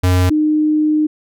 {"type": "tone pair in turn", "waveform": ["square", "sine"], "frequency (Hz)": [90.9, 305.7], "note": ["F#2", "D#4"], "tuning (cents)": [-30, -30], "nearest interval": "octave + major sixth", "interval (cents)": 2100, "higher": "second", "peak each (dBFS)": [-11, -11], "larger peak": "neither", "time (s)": [[0.03, 0.3], [0.3, 1.07]], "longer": "second", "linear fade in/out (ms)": 10, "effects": []}